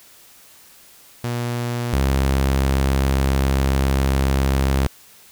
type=tone pair in turn; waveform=sawtooth; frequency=120 / 67.35 Hz; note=B2 / C#2; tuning=-49 / -49 cents; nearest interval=minor seventh; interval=1000 cents; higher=first; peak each=-18 / -12 dBFS; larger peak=second; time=1.24-1.93 / 1.93-4.87 s; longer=second; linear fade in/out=0 ms; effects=white hiss -48 dBFS RMS until 5.31 s